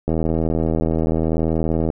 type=click train; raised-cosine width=2 ms; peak=-7 dBFS; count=148; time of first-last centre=0.08-1.902 s; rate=80.7 Hz; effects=none